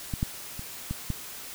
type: clicks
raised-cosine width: 5 ms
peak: -17 / -13 / -25 / -18 / -16 dBFS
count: 5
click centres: 0.138 / 0.229 / 0.594 / 0.91 / 1.103 s
effects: white hiss -41 dBFS RMS until 1.54 s